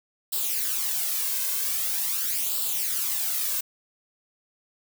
blue noise with flanger, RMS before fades -27 dBFS, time 0.32-3.61 s, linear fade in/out 10 ms, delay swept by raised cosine 0.24 to 1.94 ms, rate 0.44 Hz, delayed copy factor +0.65, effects none

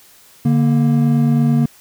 triangle tone pair together, 145.19 / 234.2 Hz, D3 / A#3, -19 / +8 cents, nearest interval minor sixth, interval 827 cents, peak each -12 dBFS, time 0.45-1.66 s, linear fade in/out 5 ms, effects white hiss -47 dBFS RMS until 1.8 s

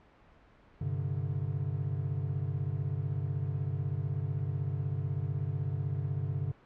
triangle chord, G suspended fourth, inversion none, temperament equal, 98 / 130.81 / 146.83 Hz, G2 / C3 / D3, 0 / 0 / 0 cents, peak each -33 dBFS, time 0.81-6.52 s, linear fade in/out 5 ms, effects pink hiss -60 dBFS RMS until 6.65 s + low-pass 2000 Hz 12 dB/octave

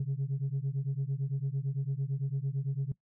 sine beating tone pair, 132.8 / 141.7 Hz, C3 / C#3, +26 / +38 cents, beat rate 8.9 Hz, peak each -31 dBFS, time 0-2.92 s, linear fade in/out 5 ms, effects noise-tail reverb RT60 0.1 s tail -20 dB re dry + tanh soft clip ceiling -26 dBFS

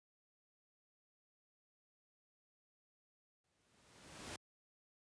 pink noise with exponential growth, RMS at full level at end -45 dBFS, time 3.44-4.36 s, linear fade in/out 2 ms, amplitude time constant 200 ms, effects high-pass 80 Hz 12 dB/octave + resampled to 22050 Hz

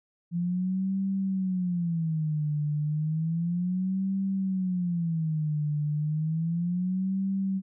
sine tone with vibrato, 169.7 Hz, F3, 49 cents flat, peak -25 dBFS, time 0.31-7.62 s, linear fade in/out 50 ms, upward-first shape sine, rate 0.32 Hz, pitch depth 230 cents each way, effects none

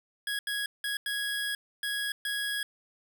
25% pulse tone bursts at uneven times, 1661.2 Hz, G#6, in tune, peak -26 dBFS, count 6, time 0.27-0.39 / 0.47-0.66 / 0.84-0.97 / 1.06-1.55 / 1.83-2.12 / 2.25-2.63 s, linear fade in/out 2 ms, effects none

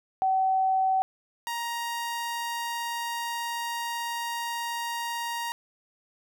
sine / sawtooth tone pair in turn, 761 / 938.3 Hz, F#5 / A#5, +48 / +11 cents, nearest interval major third, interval 363 cents, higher second, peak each -21 / -26 dBFS, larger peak first, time 0.22-1.02 / 1.47-5.52 s, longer second, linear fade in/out 0 ms, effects none

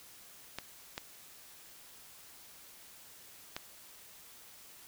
clicks, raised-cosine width 0.2 ms, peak -20 dBFS, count 3, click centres 0.586 / 0.979 / 3.565 s, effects white hiss -55 dBFS RMS until 4.87 s

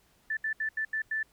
sine tone bursts at uneven times, 1760 Hz, A6, in tune, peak -28 dBFS, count 6, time 0.3-0.37 / 0.44-0.53 / 0.6-0.69 / 0.77-0.85 / 0.93-1.02 / 1.11-1.23 s, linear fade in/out 5 ms, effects pink hiss -66 dBFS RMS until 1.32 s

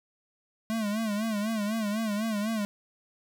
square tone with vibrato, 214.7 Hz, A3, 42 cents flat, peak -28 dBFS, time 0.7-2.65 s, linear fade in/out 0 ms, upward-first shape sine, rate 4 Hz, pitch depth 98 cents each way, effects none

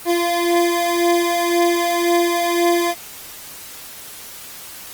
25% pulse beating tone pair, 344.5 / 346.4 Hz, F4 / F4, -24 / -14 cents, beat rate 1.9 Hz, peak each -13 / -17 dBFS, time 0.05-2.95 s, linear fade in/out 50 ms, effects white hiss -36 dBFS RMS until 4.93 s + Opus 24 kbps

